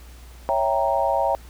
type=chord; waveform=sine; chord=C# diminished seventh; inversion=none; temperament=equal; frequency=554.4 / 659.3 / 784 / 932.3 Hz; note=C#5 / E5 / G5 / Bb5; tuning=0 / 0 / 0 / 0 cents; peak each=-24 dBFS; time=0.49-1.35 s; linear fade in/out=0 ms; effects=added 60 Hz sine -41 dBFS peak until 1.49 s + pink hiss -50 dBFS RMS until 1.49 s